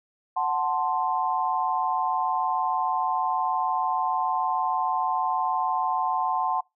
sine chord, F# diminished, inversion none, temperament equal, 740 / 880 / 1046.5 Hz, F#5 / A5 / C6, 0 / 0 / 0 cents, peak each -27 / -27 / -27 dBFS, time 0.36-6.61 s, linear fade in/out 10 ms, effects noise-tail reverb RT60 0.2 s tail -24 dB re dry

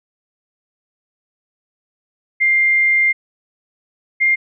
sine tone pair in turn, 2100 / 2113 Hz, C7 / C7, +6 / +16 cents, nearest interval unison, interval 10 cents, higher second, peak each -11 dBFS, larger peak neither, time 2.4-3.13 / 4.2-4.36 s, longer first, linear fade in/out 20 ms, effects none

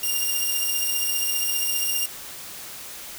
5% pulse beating tone pair, 2800 / 2815 Hz, F7 / F7, +4 / +13 cents, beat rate 15 Hz, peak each -16 dBFS, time 0.03-2.06 s, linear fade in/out 5 ms, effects white hiss -38 dBFS RMS until 3.18 s

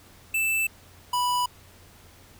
square tone pair in turn, 2646 / 985.4 Hz, E7 / B5, +6 / -4 cents, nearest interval octave + perfect fourth, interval 1710 cents, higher first, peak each -23 dBFS, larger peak neither, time 0.34-0.67 / 1.13-1.46 s, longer neither, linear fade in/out 5 ms, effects added 89 Hz sine -55 dBFS peak until 2.39 s + pink hiss -53 dBFS RMS until 2.39 s

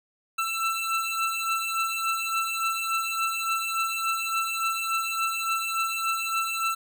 25% pulse beating tone pair, 1332 / 1335.5 Hz, E6 / E6, +18 / +22 cents, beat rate 3.5 Hz, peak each -26 / -24 dBFS, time 0.38-6.75 s, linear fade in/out 10 ms, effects none

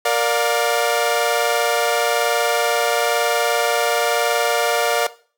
sawtooth chord, Bb major, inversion none, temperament equal with one note detuned, 466.2 / 587.3 / 709.8 Hz, Bb4 / D5 / F5, 0 / 0 / +28 cents, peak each -17 dBFS, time 0.05-5.07 s, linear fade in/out 5 ms, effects noise-tail reverb RT60 0.4 s tail -17 dB re dry

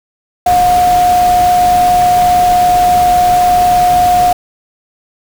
sine tone in noise, 718 Hz, F5, 48 cents sharp, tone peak -6 dBFS, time 0.46-4.33 s, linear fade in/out 5 ms, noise pink, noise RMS -21 dBFS, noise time 0.46-4.33 s, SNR +12 dB, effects none

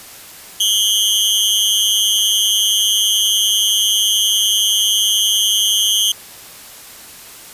sawtooth tone with amplitude modulation, 3145 Hz, G7, 5 cents sharp, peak -5 dBFS, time 0.6-6.12 s, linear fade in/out 5 ms, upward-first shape sine, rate 211 Hz, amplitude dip 100%, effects white hiss -37 dBFS RMS until 7.53 s + resampled to 32000 Hz

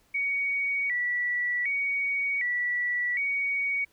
sine tone with vibrato, 2093 Hz, C7, in tune, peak -25 dBFS, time 0.14-3.85 s, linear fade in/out 10 ms, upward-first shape square, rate 0.66 Hz, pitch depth 120 cents each way, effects pink hiss -65 dBFS RMS until 3.92 s

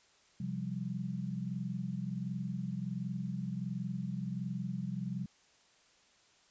sine chord, C suspended fourth, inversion none, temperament equal, 130.81 / 174.61 / 196 Hz, C3 / F3 / G3, 0 / 0 / 0 cents, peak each -40 / -39 / -39 dBFS, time 0.4-5.26 s, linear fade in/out 5 ms, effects white hiss -66 dBFS RMS until 6.5 s + resampled to 16000 Hz

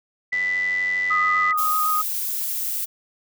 sine tone, 1989 Hz, B6, 12 cents sharp, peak -20 dBFS, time 0.32-1.53 s, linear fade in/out 10 ms
click train, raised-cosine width 0.2 ms, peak -21 dBFS, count 110, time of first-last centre 0.33-1.508 s, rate 92.5 Hz
sine tone with vibrato, 1244.5 Hz, D#6, in tune, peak -19 dBFS, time 1.1-2.02 s, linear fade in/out 10 ms, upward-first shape square, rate 7.9 Hz, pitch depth 11 cents each way
violet noise, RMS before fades -26 dBFS, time 1.57-2.86 s, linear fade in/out 20 ms
effects none

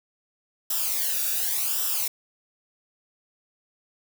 blue noise with flanger, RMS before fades -26 dBFS, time 0.7-2.08 s, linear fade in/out 5 ms, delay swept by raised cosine 0.45 to 0.97 ms, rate 0.89 Hz, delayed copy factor -0.75, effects none

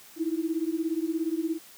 sine beating tone pair, 316.1 / 333.1 Hz, D#4 / E4, +27 / +18 cents, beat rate 17 Hz, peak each -29 dBFS, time 0.16-1.59 s, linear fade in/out 50 ms, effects white hiss -51 dBFS RMS until 1.77 s + high-pass 80 Hz 12 dB/octave

